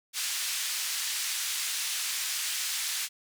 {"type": "band-pass noise", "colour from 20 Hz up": "white", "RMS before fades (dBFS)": -32, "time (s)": [0.13, 3.09], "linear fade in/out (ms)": 50, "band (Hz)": [1900, 8700], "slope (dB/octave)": 12, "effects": []}